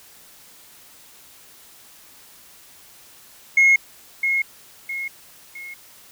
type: tone with echo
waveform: sine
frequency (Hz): 2161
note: C#7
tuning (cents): -45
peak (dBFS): -9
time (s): 3.57-3.76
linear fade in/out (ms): 5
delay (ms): 660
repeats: 3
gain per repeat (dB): -8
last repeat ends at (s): 5.74
effects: tanh soft clip ceiling -9 dBFS + white hiss -48 dBFS RMS until 6.11 s